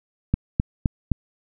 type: click train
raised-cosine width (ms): 5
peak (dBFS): -6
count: 4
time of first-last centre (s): 0.34-1.117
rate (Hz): 3.86
effects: none